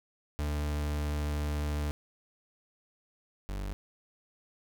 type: tone pair in turn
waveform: 40% pulse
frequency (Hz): 74 / 48.79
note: D2 / G1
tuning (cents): +14 / -7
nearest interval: perfect fifth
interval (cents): 721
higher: first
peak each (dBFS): -29 / -33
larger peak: first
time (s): 0.39-1.91 / 3.49-3.73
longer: first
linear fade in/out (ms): 0
effects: none